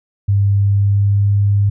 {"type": "tone with pitch glide", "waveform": "sine", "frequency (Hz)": [100, 101.16], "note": ["G2", "G#2"], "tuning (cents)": [35, -45], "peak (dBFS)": -10, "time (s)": [0.28, 1.7], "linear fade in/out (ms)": 10, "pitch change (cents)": 20, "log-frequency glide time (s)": [0.58, 1.35], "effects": []}